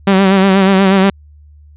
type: tone with vibrato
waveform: sawtooth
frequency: 193 Hz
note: G3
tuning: 27 cents flat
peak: -3 dBFS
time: 0.07-1.1 s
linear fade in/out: 5 ms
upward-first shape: sine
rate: 8.3 Hz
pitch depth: 47 cents each way
effects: added 74 Hz sine -38 dBFS peak until 1.76 s + resampled to 8000 Hz